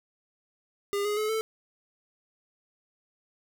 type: tone with pitch steps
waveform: square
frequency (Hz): 404.1 / 416.2 / 428.6 / 441.4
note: G#4 / G#4 / A4 / A4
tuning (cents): -47 / +4 / -45 / +5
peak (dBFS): -27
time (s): 0.93-1.41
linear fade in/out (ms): 0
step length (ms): 120
effects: 10-bit